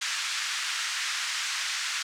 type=band-pass noise; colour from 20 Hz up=pink; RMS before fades=-31 dBFS; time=0.01-2.03 s; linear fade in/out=10 ms; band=1400 to 7400 Hz; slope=24 dB/octave; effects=none